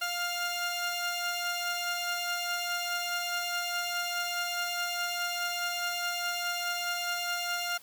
15% pulse tone pair together, 702.4 / 1400 Hz, F5 / F6, +10 / +4 cents, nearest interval octave, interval 1194 cents, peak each -27 dBFS, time 0.01-7.78 s, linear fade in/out 10 ms, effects white hiss -55 dBFS RMS until 7.82 s

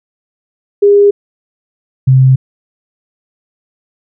sine tone pair in turn, 406 / 131.17 Hz, G#4 / C3, -39 / +5 cents, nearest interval octave + minor sixth, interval 1956 cents, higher first, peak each -3 dBFS, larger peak neither, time 0.82-1.11 / 2.07-2.36 s, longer neither, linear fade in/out 10 ms, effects none

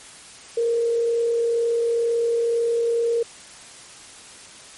sine tone with frequency modulation, 466.2 Hz, A#4, in tune, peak -18 dBFS, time 0.57-3.23 s, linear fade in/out 5 ms, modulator 42.1 Hz, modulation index 0.22, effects white hiss -43 dBFS RMS until 4.77 s + MP3 48 kbps

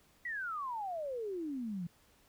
sine exponential sweep, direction down, 1988 to 165.1 Hz, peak -36 dBFS, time 0.25-1.87 s, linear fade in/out 5 ms, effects pink hiss -67 dBFS RMS until 2.28 s

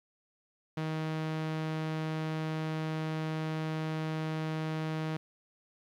sawtooth tone, 157.6 Hz, D#3, 23 cents sharp, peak -28 dBFS, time 0.77-5.17 s, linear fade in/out 5 ms, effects low-pass 4000 Hz 12 dB/octave + 11-bit

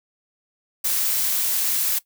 blue noise, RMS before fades -22 dBFS, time 0.84-1.99 s, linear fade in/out 10 ms, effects noise-tail reverb RT60 0.1 s tail -18 dB re dry

